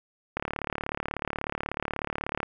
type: click train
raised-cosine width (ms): 0.5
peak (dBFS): -14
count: 76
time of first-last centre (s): 0.37-2.43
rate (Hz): 36.4
effects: none